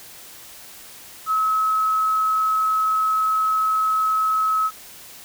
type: tone with quantisation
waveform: sine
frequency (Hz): 1287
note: E6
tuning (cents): -42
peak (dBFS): -17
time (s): 1.26-4.71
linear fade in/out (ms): 50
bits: 7
effects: white hiss -42 dBFS RMS until 5.24 s